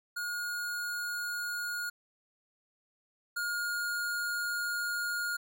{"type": "tone pair in turn", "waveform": "square", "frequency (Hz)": [1436, 1426.1], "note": ["F6", "F6"], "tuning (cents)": [48, 36], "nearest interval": "unison", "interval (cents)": 12, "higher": "first", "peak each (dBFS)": [-34, -32], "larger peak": "second", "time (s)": [[0.16, 1.9], [3.36, 5.37]], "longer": "second", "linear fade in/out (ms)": 10, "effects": []}